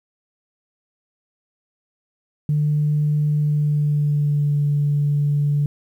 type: tone with pitch glide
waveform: sine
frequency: 149.3 to 145.3 Hz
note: D3 to D3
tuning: +29 to -18 cents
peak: -15 dBFS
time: 2.49-5.66 s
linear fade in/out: 2 ms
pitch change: -47 cents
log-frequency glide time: 3.37-4.64 s
effects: tanh soft clip ceiling -11 dBFS + 9-bit